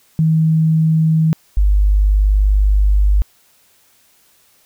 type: tone pair in turn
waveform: sine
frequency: 159.4 / 50.33 Hz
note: D#3 / G1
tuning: +42 / +46 cents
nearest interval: octave + minor sixth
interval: 1996 cents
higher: first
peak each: -10 / -9 dBFS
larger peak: second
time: 0.19-1.33 / 1.57-3.22 s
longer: second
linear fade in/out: 0 ms
effects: white hiss -54 dBFS RMS until 4.65 s